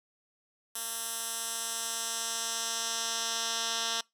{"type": "tone with band-pass filter sweep", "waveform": "10% pulse", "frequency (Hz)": 228.7, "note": "A#3", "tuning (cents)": -33, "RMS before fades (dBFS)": -34, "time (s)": [0.75, 4.01], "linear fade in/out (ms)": 5, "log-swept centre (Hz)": [11000, 4700], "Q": 1.3, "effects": ["noise-tail reverb RT60 0.2 s tail -24 dB re dry"]}